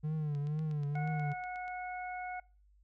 triangle tone with vibrato, 150 Hz, D3, 37 cents sharp, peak -30 dBFS, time 0.03-1.34 s, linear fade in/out 20 ms, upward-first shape triangle, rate 2.1 Hz, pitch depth 91 cents each way
click train, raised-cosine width 0.2 ms, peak -39 dBFS, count 12, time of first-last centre 0.35-1.68 s, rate 8.27 Hz
harmonic tone, 730 Hz, F#5, 24 cents flat, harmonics 1 / 2 / 3, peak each -39 / -47 / -47 dBFS, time 0.95-2.4 s, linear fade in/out 5 ms
effects noise-tail reverb RT60 0.4 s tail -25 dB re dry + added 50 Hz sine -62 dBFS peak until 2.83 s

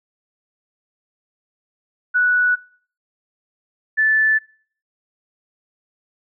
sine tone pair in turn, 1475 / 1750.5 Hz, F#6 / A6, -6 / -9 cents, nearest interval minor third, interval 297 cents, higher second, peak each -13 dBFS, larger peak neither, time 2.14-2.56 / 3.97-4.39 s, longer neither, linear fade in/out 20 ms, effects noise-tail reverb RT60 0.5 s tail -22 dB re dry

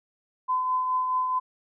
sine tone with tremolo, 1018 Hz, C6, 48 cents flat, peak -21 dBFS, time 0.48-1.4 s, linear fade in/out 20 ms, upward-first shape triangle, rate 4.7 Hz, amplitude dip 40%, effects none

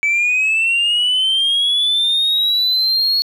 sine linear sweep, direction up, 2293 to 4352 Hz, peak -11 dBFS, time 0.03-3.22 s, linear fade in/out 0 ms, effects tanh soft clip ceiling -11 dBFS + 8-bit

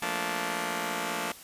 5% pulse chord, Bb major seventh, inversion second, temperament just, 174.81 / 218.5 / 233.1 / 291.4 Hz, F3 / A3 / Bb3 / D4, +2 / -12 / 0 / -13 cents, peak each -25 dBFS, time 0.02-1.32 s, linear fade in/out 2 ms, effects white hiss -48 dBFS RMS until 1.43 s + resampled to 32000 Hz

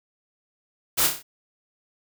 white noise with echo, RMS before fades -21 dBFS, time 0.97-1.08 s, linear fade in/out 20 ms, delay 30 ms, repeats 5, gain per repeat -5 dB, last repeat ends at 1.23 s, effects none

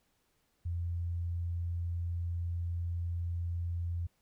sine tone, 85.9 Hz, F2, 28 cents flat, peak -32 dBFS, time 0.65-4.07 s, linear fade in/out 10 ms, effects pink hiss -75 dBFS RMS until 4.21 s

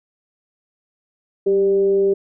sine tone with frequency modulation, 393.2 Hz, G4, 5 cents sharp, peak -13 dBFS, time 1.46-2.14 s, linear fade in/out 10 ms, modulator 202 Hz, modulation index 0.29, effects none

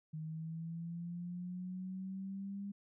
sine linear sweep, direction up, 155.56 to 201.3 Hz, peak -40 dBFS, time 0.13-2.72 s, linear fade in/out 10 ms, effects none

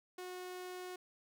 sawtooth tone, 364.3 Hz, F#4, 27 cents flat, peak -40 dBFS, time 0.18-0.96 s, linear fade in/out 5 ms, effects none

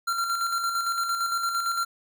square tone with tremolo, 1372 Hz, F6, 31 cents flat, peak -24 dBFS, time 0.07-1.85 s, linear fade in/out 10 ms, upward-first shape square, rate 8.8 Hz, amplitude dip 40%, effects none

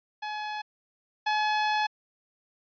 sawtooth tone pair in turn, 847 / 850.6 Hz, G#5 / G#5, +34 / +41 cents, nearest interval unison, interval 7 cents, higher second, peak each -28 / -20 dBFS, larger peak second, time 0.22-0.62 / 1.26-1.87 s, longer second, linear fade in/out 10 ms, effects resampled to 11025 Hz

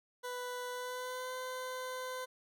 20% pulse tone with pitch glide, 495.2 to 510.9 Hz, B4 to C5, +5 to -41 cents, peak -34 dBFS, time 0.23-2.26 s, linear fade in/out 20 ms, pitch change +54 cents, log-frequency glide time 0.71-1.34 s, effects none

